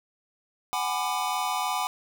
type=chord; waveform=square; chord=G# half-diminished seventh; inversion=third; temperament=just; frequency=747.5 / 830.6 / 996.7 / 1196.1 Hz; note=F#5 / G#5 / B5 / D6; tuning=+17 / 0 / +16 / +31 cents; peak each=-32 / -33 / -32 / -33 dBFS; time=0.73-1.87 s; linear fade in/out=0 ms; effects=none